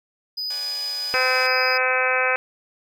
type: tone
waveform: triangle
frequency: 4978 Hz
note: D#8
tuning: in tune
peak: -24 dBFS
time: 0.37-1.78 s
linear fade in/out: 10 ms
type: chord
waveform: 5% pulse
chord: G# half-diminished seventh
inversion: first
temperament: equal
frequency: 493.9 / 587.3 / 740 / 830.6 Hz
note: B4 / D5 / F#5 / G#5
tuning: 0 / 0 / 0 / 0 cents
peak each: -34 / -31 / -32 / -28 dBFS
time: 0.5-1.47 s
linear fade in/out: 5 ms
type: harmonic tone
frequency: 256.5 Hz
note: C4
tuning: 34 cents flat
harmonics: 2 / 3 / 4 / 5 / 6 / 7 / 8 / 9 / 10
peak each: -25 / -29 / -30 / -27 / -24 / -29 / -29 / -26 / -26 dBFS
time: 1.14-2.36 s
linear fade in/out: 0 ms
effects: none